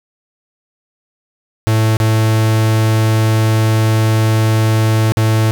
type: tone with dropouts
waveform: 45% pulse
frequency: 110 Hz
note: A2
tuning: in tune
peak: -10 dBFS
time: 1.67-5.51 s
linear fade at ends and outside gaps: 0 ms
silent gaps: 1.969-2.001 / 5.121-5.171 s
effects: none